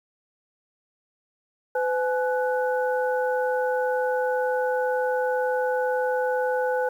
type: tone cluster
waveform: sine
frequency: 506 / 848 / 1484 Hz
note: B4 / G#5 / F#6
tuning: +42 / +36 / +5 cents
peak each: -23 / -28 / -31 dBFS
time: 1.75-6.89 s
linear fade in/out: 5 ms
effects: 9-bit